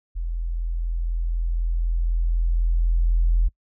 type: tone with level ramp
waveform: sine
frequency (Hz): 42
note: E1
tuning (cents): +33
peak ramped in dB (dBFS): -24 to -14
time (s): 0.15-3.49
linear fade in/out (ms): 20
effects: noise-tail reverb RT60 0.1 s tail -25 dB re dry + tanh soft clip ceiling -10 dBFS